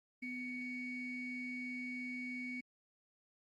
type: ring-modulated tone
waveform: triangle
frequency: 1244.5 Hz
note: D#6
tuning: in tune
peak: -34 dBFS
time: 0.22-2.61 s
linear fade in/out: 10 ms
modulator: 994 Hz
effects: tanh soft clip ceiling -35 dBFS + Opus 32 kbps